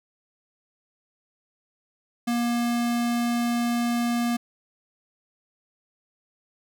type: tone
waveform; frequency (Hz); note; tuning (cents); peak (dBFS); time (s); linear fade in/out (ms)
square; 237.7; A#3; +34; -23; 2.27-4.37; 10
effects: none